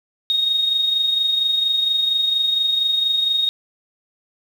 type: tone with amplitude modulation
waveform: sine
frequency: 3729 Hz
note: A#7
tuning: in tune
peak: -14 dBFS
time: 0.3-3.49 s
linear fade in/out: 0 ms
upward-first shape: sine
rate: 24.3 Hz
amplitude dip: 45%
effects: 7-bit